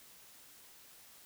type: silence
effects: white hiss -58 dBFS RMS until 1.25 s